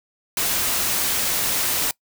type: noise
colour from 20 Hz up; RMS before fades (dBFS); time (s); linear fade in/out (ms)
white; -22; 0.37-1.91; 2
effects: noise-tail reverb RT60 0.1 s tail -23 dB re dry